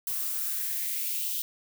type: noise with high-pass filter sweep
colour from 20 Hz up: violet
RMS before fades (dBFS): -31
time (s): 0.07-1.42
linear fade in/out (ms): 2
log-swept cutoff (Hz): 960 to 3300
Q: 3.1
effects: none